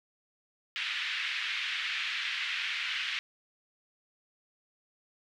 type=band-pass noise; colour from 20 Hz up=white; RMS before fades=-34 dBFS; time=0.76-3.19 s; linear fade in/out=0 ms; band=1700 to 3200 Hz; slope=24 dB/octave; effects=none